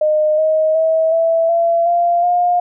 sine tone with pitch steps, 613 / 628.1 / 643.5 / 659.3 / 675.5 / 692.1 / 709 Hz, D#5 / D#5 / E5 / E5 / E5 / F5 / F5, -26 / +16 / -42 / 0 / +42 / -16 / +26 cents, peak -11 dBFS, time 0.01-2.6 s, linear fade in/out 5 ms, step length 370 ms, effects none

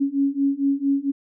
sine beating tone pair, 275.3 / 279.7 Hz, C#4 / C#4, -12 / +16 cents, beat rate 4.4 Hz, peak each -22 / -21 dBFS, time 0-1.12 s, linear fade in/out 20 ms, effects none

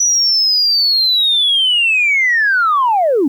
sine linear sweep, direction down, 5920 to 253.6 Hz, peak -9 dBFS, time 0-3.28 s, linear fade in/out 5 ms, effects tanh soft clip ceiling -6 dBFS + 8-bit

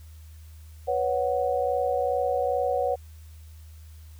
sine chord, B suspended second, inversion none, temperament equal with one note detuned, 493.9 / 556.3 / 740 Hz, B4 / C#5 / F#5, 0 / +6 / 0 cents, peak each -27 dBFS, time 0.87-2.96 s, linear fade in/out 20 ms, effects added 78 Hz sine -43 dBFS peak until 4.19 s + white hiss -59 dBFS RMS until 4.19 s

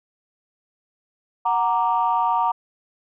sine chord, Gb augmented, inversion none, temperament equal, 740 / 932.3 / 1174.7 Hz, Gb5 / Bb5 / D6, 0 / 0 / 0 cents, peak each -23 / -19 / -24 dBFS, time 1.45-2.52 s, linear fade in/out 10 ms, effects tanh soft clip ceiling -9 dBFS

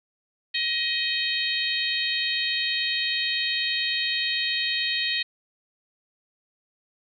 harmonic tone with a mistuned harmonic, 629 Hz, D#5, 19 cents sharp, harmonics 3 / 4 / 5 / 6 / 7, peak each -30 / -30 / -30 / -30 / -30 dBFS, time 0.54-5.23 s, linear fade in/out 10 ms, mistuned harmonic 7, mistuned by -44 cents, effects none

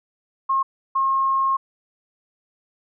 sine tone bursts at uneven times, 1076 Hz, C6, 48 cents sharp, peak -17 dBFS, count 2, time 0.49-0.63 / 0.95-1.57 s, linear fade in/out 10 ms, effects none

